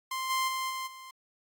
sawtooth tone with level steps, 1046.5 Hz, C6, in tune, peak -28 / -23 / -27 / -30 / -41 dBFS, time 0.11-1.11 s, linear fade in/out 5 ms, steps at 0.29 / 0.47 / 0.69 / 0.86 s, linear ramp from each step 20 ms, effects AAC 64 kbps

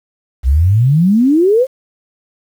sine exponential sweep, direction up, 60 to 546 Hz, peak -7 dBFS, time 0.43-1.67 s, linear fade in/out 50 ms, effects 7-bit

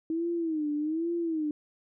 sine tone with vibrato, 317.9 Hz, D#4, 37 cents sharp, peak -27 dBFS, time 0.1-1.51 s, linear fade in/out 2 ms, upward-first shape sine, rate 1.2 Hz, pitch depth 130 cents each way, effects none

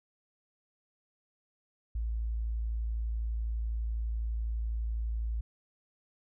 sine tone, 56 Hz, A1, 31 cents sharp, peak -30 dBFS, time 1.95-5.41 s, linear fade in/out 5 ms, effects none

